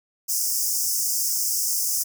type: high-pass noise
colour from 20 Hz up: pink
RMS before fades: -24 dBFS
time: 0.28-2.04 s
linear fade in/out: 20 ms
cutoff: 5100 Hz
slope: 96 dB/octave
effects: none